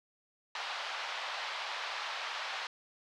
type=band-pass noise; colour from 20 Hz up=pink; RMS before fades=-39 dBFS; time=0.55-2.67 s; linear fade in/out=2 ms; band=750 to 4500 Hz; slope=24 dB/octave; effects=none